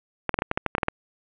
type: clicks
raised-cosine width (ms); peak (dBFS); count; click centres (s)
0.5; -7; 11; 0.293 / 0.342 / 0.389 / 0.421 / 0.514 / 0.575 / 0.663 / 0.751 / 0.782 / 0.832 / 0.884
effects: resampled to 8000 Hz + 7-bit